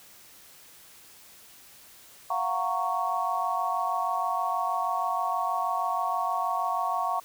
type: chord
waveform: sine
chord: Gb major seventh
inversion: third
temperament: just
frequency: 693.7 / 740 / 925 / 1110 Hz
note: F5 / Gb5 / Bb5 / Db6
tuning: -12 / 0 / -14 / +2 cents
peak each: -32 / -31 / -32 / -29 dBFS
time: 2.3-7.2 s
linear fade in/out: 5 ms
effects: white hiss -52 dBFS RMS until 7.24 s